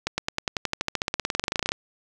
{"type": "accelerating click train", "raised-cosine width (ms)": 0.2, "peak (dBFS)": -7, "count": 28, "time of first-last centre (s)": [0.07, 1.719], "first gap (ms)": 110, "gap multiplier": 0.95, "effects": []}